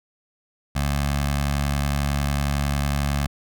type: tone with notch filter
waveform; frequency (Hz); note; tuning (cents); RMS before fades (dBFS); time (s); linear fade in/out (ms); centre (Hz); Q
15% pulse; 71; C#2; +42; -23; 0.75-3.27; 10; 350; 0.78
effects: none